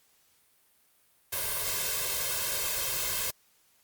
white noise with comb filter, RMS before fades -31 dBFS, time 1.32-3.31 s, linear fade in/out 10 ms, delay 1.9 ms, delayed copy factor +1, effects white hiss -66 dBFS RMS until 3.83 s + Opus 48 kbps

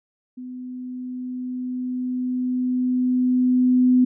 sine tone with level ramp, 251.9 Hz, B3, 34 cents sharp, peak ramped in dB -32 to -12 dBFS, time 0.37-4.05 s, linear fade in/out 10 ms, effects none

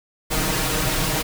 pink noise with comb filter, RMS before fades -22 dBFS, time 0.3-1.23 s, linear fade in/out 20 ms, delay 6.4 ms, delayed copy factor +0.85, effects none

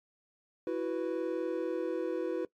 triangle chord, E suspended second, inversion none, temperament equal, 329.6 / 370 / 493.9 Hz, E4 / F#4 / B4, 0 / 0 / 0 cents, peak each -33 dBFS, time 0.67-2.45 s, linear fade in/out 2 ms, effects noise-tail reverb RT60 0.1 s tail -20 dB re dry + MP3 64 kbps

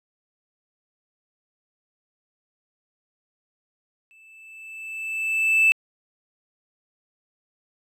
triangle tone with exponential growth, 2637 Hz, E7, in tune, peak -10 dBFS, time 4.11-5.72 s, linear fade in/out 0 ms, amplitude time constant 350 ms, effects tanh soft clip ceiling -9 dBFS

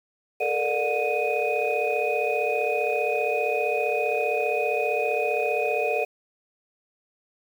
sine tone cluster, 433 / 468.2 / 595 / 725 / 2493 Hz, A4 / A#4 / D5 / F#5 / D#7, -28 / +8 / +22 / -35 / +3 cents, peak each -28 dBFS, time 0.4-6.05 s, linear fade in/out 10 ms, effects tanh soft clip ceiling -12 dBFS + 8-bit

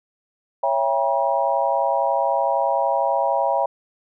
sine chord, C# diminished seventh, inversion none, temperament just, 554.4 / 665.2 / 798.3 / 957.9 Hz, C#5 / E5 / G5 / Bb5, 0 / +16 / +31 / +47 cents, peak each -23 dBFS, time 0.63-3.66 s, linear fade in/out 5 ms, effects none

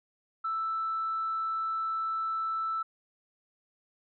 sine tone, 1321 Hz, E6, 3 cents sharp, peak -28 dBFS, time 0.44-2.83 s, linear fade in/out 10 ms, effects tanh soft clip ceiling -24 dBFS

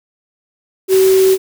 sine tone in noise, 380 Hz, F#4, 46 cents sharp, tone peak -7 dBFS, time 0.88-1.38 s, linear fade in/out 50 ms, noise white, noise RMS -23 dBFS, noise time 0.88-1.38 s, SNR +13 dB, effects none

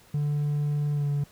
triangle tone with pitch glide, 146.83 to 143.81 Hz, D3 to D3, 0 to -36 cents, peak -21 dBFS, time 0.14-1.24 s, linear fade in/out 5 ms, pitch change -36 cents, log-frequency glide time 0.93-1.06 s, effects tanh soft clip ceiling -17 dBFS + pink hiss -56 dBFS RMS until 1.31 s

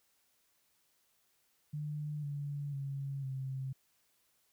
sine tone with pitch steps, 149.4 / 143.73 / 138.27 / 133.02 Hz, D3 / D3 / C#3 / C3, +30 / -37 / -4 / +29 cents, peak -36 dBFS, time 1.73-3.73 s, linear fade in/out 10 ms, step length 500 ms, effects white hiss -74 dBFS RMS until 4.52 s

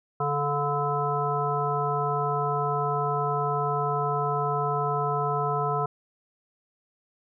harmonic tone with a mistuned harmonic, 144.9 Hz, D3, 23 cents flat, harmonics 1 / 3 / 5 / 7 / 9, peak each -30 / -30 / -30 / -30 / -30 dBFS, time 0.2-5.86 s, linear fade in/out 5 ms, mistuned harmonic 5, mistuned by -20 cents, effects none

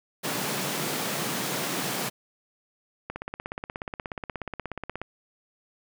pink high-pass noise, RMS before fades -30 dBFS, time 0.23-2.1 s, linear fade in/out 20 ms, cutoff 130 Hz, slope 48 dB/octave
click train, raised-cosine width 0.5 ms, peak -18 dBFS, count 33, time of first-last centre 3.1-5.016 s, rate 16.7 Hz
effects none

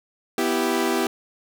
sawtooth chord, E minor, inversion second, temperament equal, 246.9 / 329.6 / 392 Hz, B3 / E4 / G4, 0 / 0 / 0 cents, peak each -22 / -21 / -20 dBFS, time 0.38-1.07 s, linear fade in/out 2 ms, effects none

